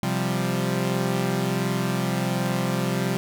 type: chord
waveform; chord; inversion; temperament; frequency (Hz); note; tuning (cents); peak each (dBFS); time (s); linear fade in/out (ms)
sawtooth; C suspended fourth; none; equal; 130.81 / 174.61 / 196; C3 / F3 / G3; 0 / 0 / 0; -23; 0.03-3.17; 0
effects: none